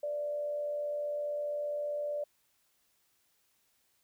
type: tone with frequency modulation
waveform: sine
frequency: 587.3 Hz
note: D5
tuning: in tune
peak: -32 dBFS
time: 0.03-2.24 s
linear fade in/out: 5 ms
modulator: 84.8 Hz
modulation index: 0.25
effects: white hiss -73 dBFS RMS until 4.03 s